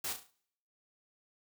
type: noise with echo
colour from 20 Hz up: white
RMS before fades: -37 dBFS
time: 0.04-0.13 s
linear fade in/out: 5 ms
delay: 35 ms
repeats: 5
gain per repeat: -7 dB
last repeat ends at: 0.305 s
effects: noise-tail reverb RT60 0.7 s tail -24 dB re dry